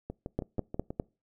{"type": "two click trains", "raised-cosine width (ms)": 2, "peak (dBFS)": [-16, -23], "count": [4, 6], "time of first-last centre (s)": [[0.39, 0.999], [0.1, 0.905]], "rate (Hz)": [4.93, 6.21], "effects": ["noise-tail reverb RT60 0.3 s tail -25 dB re dry"]}